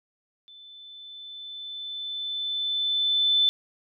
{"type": "tone with level ramp", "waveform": "sine", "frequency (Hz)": 3520, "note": "A7", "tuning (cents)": 0, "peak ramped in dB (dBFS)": [-46, -17], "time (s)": [0.48, 3.49], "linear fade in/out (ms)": 0, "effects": []}